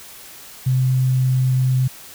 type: tone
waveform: sine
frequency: 129.2 Hz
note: C3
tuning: 21 cents flat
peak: -14 dBFS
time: 0.66-1.88 s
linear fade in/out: 10 ms
effects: white hiss -40 dBFS RMS until 2.14 s